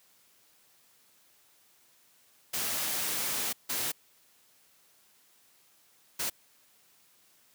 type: noise bursts at uneven times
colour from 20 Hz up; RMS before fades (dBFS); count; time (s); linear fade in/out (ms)
white; -32; 3; 2.53-3.53 / 3.69-3.92 / 6.19-6.3; 10
effects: white hiss -64 dBFS RMS until 7.54 s + high-pass 100 Hz 12 dB/octave